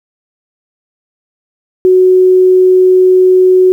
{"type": "tone", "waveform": "sine", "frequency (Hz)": 370, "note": "F#4", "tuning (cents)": 0, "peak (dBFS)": -3, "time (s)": [1.85, 3.72], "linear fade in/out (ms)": 0, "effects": ["7-bit"]}